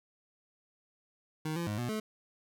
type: tone with pitch steps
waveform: 25% pulse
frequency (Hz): 156.1 / 170.6 / 104.6 / 121.3 / 216.2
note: D#3 / F3 / G#2 / B2 / A3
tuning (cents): +6 / -40 / +13 / -31 / -30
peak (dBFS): -29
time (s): 1.45-2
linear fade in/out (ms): 5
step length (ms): 110
effects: none